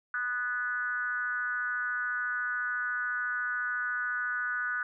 sine tone with frequency modulation, 1480 Hz, F#6, in tune, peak -29 dBFS, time 0.14-4.83 s, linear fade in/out 2 ms, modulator 246 Hz, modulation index 0.75, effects none

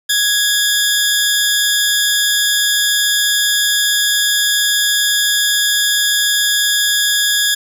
20% pulse tone pair together, 1661.2 / 3563 Hz, G#6 / A7, 0 / +21 cents, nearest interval octave + minor second, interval 1321 cents, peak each -10 dBFS, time 0.09-7.55 s, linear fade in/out 10 ms, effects none

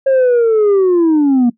sine linear sweep, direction down, 544 to 233.1 Hz, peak -5 dBFS, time 0.06-1.5 s, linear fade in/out 10 ms, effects noise-tail reverb RT60 0.1 s tail -19 dB re dry + tanh soft clip ceiling -7 dBFS

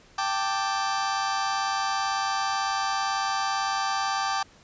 sawtooth chord, G suspended second, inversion none, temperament just, 784 / 882 / 1176 Hz, G5 / A5 / D6, 0 / +4 / +2 cents, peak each -24 / -28 / -24 dBFS, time 0.18-4.43 s, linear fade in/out 5 ms, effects pink hiss -55 dBFS RMS until 4.63 s + resampled to 16000 Hz

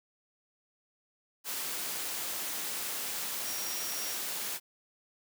sine tone in noise, 5630 Hz, F8, 13 cents sharp, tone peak -40 dBFS, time 3.43-4.17 s, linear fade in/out 50 ms, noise white, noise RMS -36 dBFS, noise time 1.44-4.6 s, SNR -7 dB, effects high-pass 200 Hz 12 dB/octave

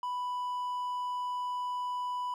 triangle tone, 990 Hz, B5, 4 cents sharp, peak -30 dBFS, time 0.03-2.34 s, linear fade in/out 2 ms, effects none

